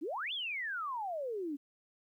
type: exponential two-way sweep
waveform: sine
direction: up then down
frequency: 271.4 to 3551 to 271.4 Hz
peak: -35 dBFS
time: 0.01-1.57 s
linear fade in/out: 20 ms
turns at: 0.33 s
effects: 12-bit